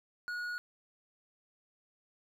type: tone with hard clipping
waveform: sine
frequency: 1451 Hz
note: F#6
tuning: 34 cents flat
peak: -37 dBFS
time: 0.28-0.58 s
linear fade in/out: 0 ms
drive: 6 dB
effects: none